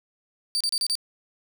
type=tone bursts; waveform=35% pulse; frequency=4633 Hz; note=D8; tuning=24 cents flat; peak=-21 dBFS; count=5; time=0.55-0.953 s; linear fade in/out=0 ms; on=55 ms; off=32 ms; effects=none